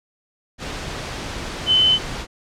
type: tone in noise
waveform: sine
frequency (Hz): 3042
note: F#7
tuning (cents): +47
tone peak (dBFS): -12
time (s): 1.66-1.99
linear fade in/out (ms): 50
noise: pink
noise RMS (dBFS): -29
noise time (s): 0.58-2.27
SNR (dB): +14
effects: low-pass 6000 Hz 12 dB/octave